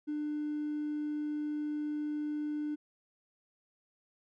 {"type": "tone with hard clipping", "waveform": "triangle", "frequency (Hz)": 298.8, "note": "D4", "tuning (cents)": 30, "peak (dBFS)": -33, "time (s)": [0.07, 2.76], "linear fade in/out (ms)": 20, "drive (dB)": 4, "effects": []}